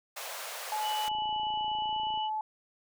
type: high-pass noise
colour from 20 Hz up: pink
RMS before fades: -40 dBFS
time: 0.16-1.09 s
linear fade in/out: 10 ms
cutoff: 510 Hz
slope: 48 dB/octave
type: tone with pitch glide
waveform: sine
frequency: 854 to 863.4 Hz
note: G#5 to A5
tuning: +48 to -33 cents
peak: -30 dBFS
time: 0.72-2.41 s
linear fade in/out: 2 ms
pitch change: +19 cents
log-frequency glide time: 1.79-1.99 s
type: tone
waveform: sine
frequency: 2960 Hz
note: F#7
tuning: in tune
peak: -36 dBFS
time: 0.81-2.3 s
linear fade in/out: 50 ms
type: click train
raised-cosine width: 2 ms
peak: -38 dBFS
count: 32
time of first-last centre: 1.08-2.175 s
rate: 28.3 Hz
effects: none